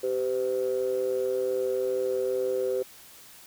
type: ring-modulated tone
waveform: triangle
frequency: 61.2 Hz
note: B1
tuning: 15 cents flat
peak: -19 dBFS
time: 0.03-2.83 s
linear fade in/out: 10 ms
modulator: 449 Hz
effects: tanh soft clip ceiling -17 dBFS + white hiss -50 dBFS RMS until 3.46 s